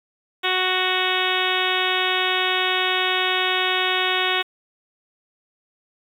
harmonic tone, 370 Hz, F#4, in tune, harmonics 1 / 2 / 3 / 4 / 5 / 6 / 7 / 8 / 9 / 10, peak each -28 / -28 / -28 / -28 / -28 / -28 / -28 / -28 / -28 / -28 dBFS, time 0.43-4.43 s, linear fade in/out 20 ms, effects 8-bit

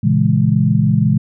sine chord, A# half-diminished seventh, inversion none, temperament equal, 116.54 / 138.59 / 164.81 / 207.7 Hz, A#2 / C#3 / E3 / G#3, 0 / 0 / 0 / 0 cents, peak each -16 dBFS, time 0.03-1.18 s, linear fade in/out 10 ms, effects none

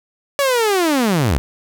sawtooth linear sweep, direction down, 573 to 54 Hz, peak -10 dBFS, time 0.39-1.38 s, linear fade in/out 0 ms, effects none

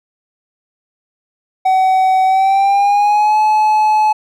triangle tone with pitch glide, 755 to 857.3 Hz, F#5 to A5, +35 to -45 cents, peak -7 dBFS, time 1.65-4.13 s, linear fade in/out 10 ms, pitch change +220 cents, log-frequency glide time 2.25-3.38 s, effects none

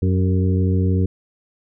harmonic tone with a mistuned harmonic, 92.6 Hz, F#2, 2 cents sharp, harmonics 1 / 2 / 3 / 4 / 5, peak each -16 / -22 / -26 / -28 / -30 dBFS, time 0.02-1.06 s, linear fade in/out 5 ms, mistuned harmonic 4, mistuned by +42 cents, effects none

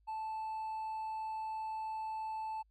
sine tone with hard clipping, 877 Hz, A5, 6 cents flat, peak -38 dBFS, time 0.07-2.63 s, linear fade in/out 20 ms, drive 2 dB, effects added 52 Hz sine -67 dBFS peak until 2.7 s

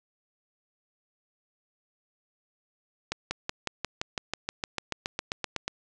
accelerating click train, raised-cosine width 0.2 ms, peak -12 dBFS, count 18, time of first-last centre 3.12-5.68 s, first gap 190 ms, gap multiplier 0.97, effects resampled to 22050 Hz + 8-bit

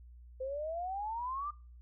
sine exponential sweep, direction up, 510 to 1212 Hz, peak -35 dBFS, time 0.4-1.51 s, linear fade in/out 10 ms, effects noise-tail reverb RT60 0.4 s tail -24 dB re dry + added 60 Hz sine -51 dBFS peak until 1.81 s

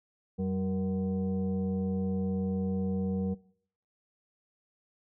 sine tone with frequency modulation, 190.7 Hz, G3, 47 cents flat, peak -28 dBFS, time 0.38-3.35 s, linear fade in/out 20 ms, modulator 280 Hz, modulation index 0.85, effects noise-tail reverb RT60 0.6 s tail -21 dB re dry

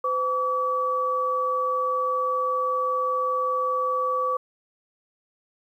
sine tone pair together, 510 / 1144.9 Hz, C5 / D6, -44 / -44 cents, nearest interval octave + major second, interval 1400 cents, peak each -27 / -23 dBFS, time 0.04-4.37 s, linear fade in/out 5 ms, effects 10-bit

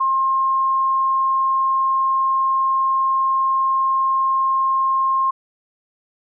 sine tone, 1065 Hz, C6, 30 cents sharp, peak -15 dBFS, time 0-5.31 s, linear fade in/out 10 ms, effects none

